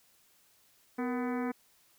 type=harmonic tone with a mistuned harmonic; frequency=250.6 Hz; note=B3; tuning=25 cents sharp; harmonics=1 / 2 / 3 / 4 / 5 / 6 / 7 / 8 / 9; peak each=-32 / -38 / -42 / -44 / -46 / -48 / -49 / -50 / -51 dBFS; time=0.98-1.52 s; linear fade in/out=10 ms; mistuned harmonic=2; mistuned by=-97 cents; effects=white hiss -66 dBFS RMS until 1.98 s